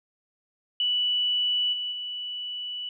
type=tone with level steps; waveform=sine; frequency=2960 Hz; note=F#7; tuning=in tune; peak=-22 / -28 / -31 dBFS; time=0.8-2.89 s; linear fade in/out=2 ms; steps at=1.72 / 1.91 s; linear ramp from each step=20 ms; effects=none